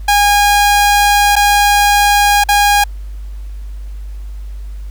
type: tone with dropouts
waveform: sawtooth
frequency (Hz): 818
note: G#5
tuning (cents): -26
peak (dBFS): -4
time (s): 0.08-2.84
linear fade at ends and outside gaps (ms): 5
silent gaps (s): 1.356-1.363 / 2.439-2.487
effects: added 50 Hz sine -23 dBFS peak until 4.9 s + pink hiss -49 dBFS RMS until 4.9 s